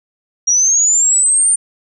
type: linear sweep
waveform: sine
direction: up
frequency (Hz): 5680 to 9070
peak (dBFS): -9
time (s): 0.47-1.56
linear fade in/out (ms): 10
effects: none